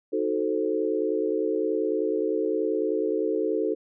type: chord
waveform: sine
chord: D# diminished seventh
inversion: none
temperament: equal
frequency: 311.1 / 370 / 440 / 523.3 Hz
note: D#4 / F#4 / A4 / C5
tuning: 0 / 0 / 0 / 0 cents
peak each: -29 / -29 / -26 / -32 dBFS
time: 0.12-3.75 s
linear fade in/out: 20 ms
effects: none